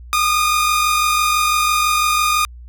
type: tone pair together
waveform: sawtooth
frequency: 1218 / 1264 Hz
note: D#6 / D#6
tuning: -37 / +27 cents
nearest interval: minor second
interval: 64 cents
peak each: -11 / -19 dBFS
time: 0.13-2.45 s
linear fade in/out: 0 ms
effects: added 60 Hz sine -34 dBFS peak until 2.68 s